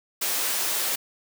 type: high-pass noise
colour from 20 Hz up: white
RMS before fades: -26 dBFS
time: 0.21-0.96 s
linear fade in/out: 10 ms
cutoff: 320 Hz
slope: 12 dB/octave
effects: none